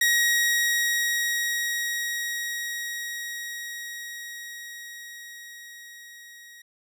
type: tone with level ramp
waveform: sawtooth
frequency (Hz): 1894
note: A#6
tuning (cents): +27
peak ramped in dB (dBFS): -15 to -42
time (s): 0.01-6.62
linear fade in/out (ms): 5
effects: none